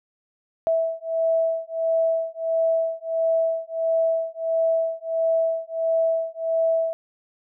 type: beating tone pair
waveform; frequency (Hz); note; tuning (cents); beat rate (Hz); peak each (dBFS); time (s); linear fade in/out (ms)
sine; 654 / 655.5; E5 / E5; -14 / -10; 1.5; -23; 0.67-6.93; 0
effects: none